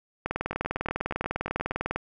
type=two click trains; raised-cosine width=0.5 ms; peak=-13 / -22 dBFS; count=35 / 11; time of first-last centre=0.26-1.96 / 0.53-1.718 s; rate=20 / 8.42 Hz; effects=none